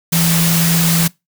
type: tone in noise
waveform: sine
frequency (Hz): 167.2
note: E3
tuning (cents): +25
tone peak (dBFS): -13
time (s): 0.12-1.08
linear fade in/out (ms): 10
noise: white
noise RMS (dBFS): -17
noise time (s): 0.12-1.08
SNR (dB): +1
effects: noise-tail reverb RT60 0.2 s tail -23 dB re dry